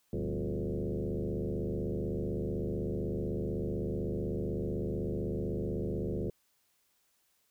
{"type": "tone with frequency modulation", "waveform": "sine", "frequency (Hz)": 127.3, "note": "C3", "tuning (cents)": -47, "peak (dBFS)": -31, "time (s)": [0.13, 6.3], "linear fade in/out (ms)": 2, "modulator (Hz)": 75.9, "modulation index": 4.8, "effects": ["white hiss -73 dBFS RMS until 7.5 s"]}